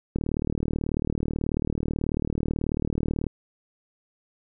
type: click train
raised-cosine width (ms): 3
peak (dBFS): -13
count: 120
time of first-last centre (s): 0.16-3.267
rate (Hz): 38.3
effects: none